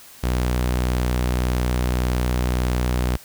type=tone; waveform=sawtooth; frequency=61.74 Hz; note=B1; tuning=in tune; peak=-15 dBFS; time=0.23-3.17 s; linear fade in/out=10 ms; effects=white hiss -45 dBFS RMS until 3.24 s